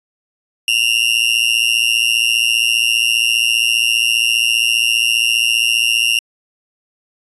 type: tone with amplitude modulation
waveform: 40% pulse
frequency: 2794 Hz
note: F7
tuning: in tune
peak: -7 dBFS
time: 0.68-6.19 s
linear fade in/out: 2 ms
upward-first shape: sine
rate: 115 Hz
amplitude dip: 95%
effects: resampled to 24000 Hz